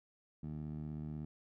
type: tone with band-pass filter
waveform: 15% pulse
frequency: 76.3 Hz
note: D#2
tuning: 33 cents flat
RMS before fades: -43 dBFS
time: 0.43-1.25 s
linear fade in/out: 5 ms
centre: 170 Hz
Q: 1.5
effects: none